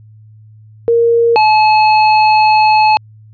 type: tone pair in turn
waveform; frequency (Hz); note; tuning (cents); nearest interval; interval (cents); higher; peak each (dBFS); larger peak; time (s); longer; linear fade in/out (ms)
sine / square; 466.2 / 860; A#4 / A5; 0 / -40; major seventh; 1060; second; -7; neither; 0.88-1.36 / 1.36-2.97; second; 0
effects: added 108 Hz sine -37 dBFS peak until 3.33 s + resampled to 11025 Hz